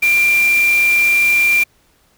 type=tone in noise; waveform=sine; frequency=2377 Hz; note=D7; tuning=20 cents sharp; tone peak=-10 dBFS; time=0.02-1.64 s; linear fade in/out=10 ms; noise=white; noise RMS=-26 dBFS; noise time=0.02-1.64 s; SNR=+13 dB; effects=pink hiss -56 dBFS RMS until 2.17 s